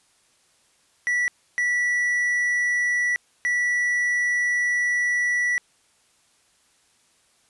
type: tone bursts at uneven times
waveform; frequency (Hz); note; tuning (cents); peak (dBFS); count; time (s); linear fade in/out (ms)
triangle; 1950; B6; -23; -18; 3; 1.07-1.28 / 1.58-3.16 / 3.45-5.58; 0
effects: white hiss -62 dBFS RMS until 7.49 s + resampled to 24000 Hz